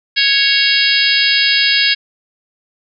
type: harmonic tone with a mistuned harmonic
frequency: 554.4 Hz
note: C#5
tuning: in tune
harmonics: 3 / 4 / 5 / 6 / 7 / 8 / 9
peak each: -18 / -18 / -18 / -18 / -18 / -18 / -18 dBFS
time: 0.16-1.95 s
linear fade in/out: 20 ms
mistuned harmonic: 6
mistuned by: -31 cents
effects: none